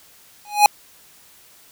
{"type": "tone with exponential growth", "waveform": "square", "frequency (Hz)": 830.6, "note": "G#5", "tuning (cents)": 0, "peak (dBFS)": -5, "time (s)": [0.45, 0.66], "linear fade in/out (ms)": 1, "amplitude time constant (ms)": 44, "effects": ["white hiss -50 dBFS RMS until 1.71 s"]}